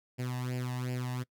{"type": "tone with flanger", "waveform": "sawtooth", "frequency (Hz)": 125.5, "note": "B2", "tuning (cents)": 28, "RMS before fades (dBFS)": -35, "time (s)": [0.18, 1.24], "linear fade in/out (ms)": 20, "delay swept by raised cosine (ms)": [0.4, 1.11], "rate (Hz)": 2.7, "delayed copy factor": 0.75, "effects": ["noise-tail reverb RT60 0.1 s tail -22 dB re dry"]}